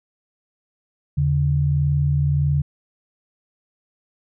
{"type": "tone pair together", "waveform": "sine", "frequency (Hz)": [81.3, 142.91], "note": ["E2", "D3"], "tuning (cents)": [-23, -47], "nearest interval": "minor seventh", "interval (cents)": 976, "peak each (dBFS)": [-22, -17], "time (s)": [1.17, 2.62], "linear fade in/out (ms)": 10, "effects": []}